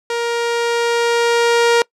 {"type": "tone with level ramp", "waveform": "sawtooth", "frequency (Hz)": 470, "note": "A#4", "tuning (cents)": 14, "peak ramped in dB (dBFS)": [-14, -6], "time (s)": [0.1, 1.82], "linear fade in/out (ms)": 2, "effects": ["noise-tail reverb RT60 0.1 s tail -24 dB re dry", "low-pass 7000 Hz 12 dB/octave"]}